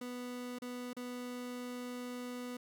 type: tone with dropouts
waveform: 30% pulse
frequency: 246.9 Hz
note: B3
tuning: in tune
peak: -38 dBFS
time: 0.01-2.57 s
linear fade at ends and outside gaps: 5 ms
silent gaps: 0.587-0.619 / 0.932-0.966 s
effects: none